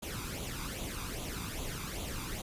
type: noise with flanger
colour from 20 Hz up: pink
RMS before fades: -39 dBFS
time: 0.02-2.42 s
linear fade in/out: 10 ms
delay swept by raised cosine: 0.28 to 0.85 ms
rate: 2.5 Hz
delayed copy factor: +0.65
effects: resampled to 32000 Hz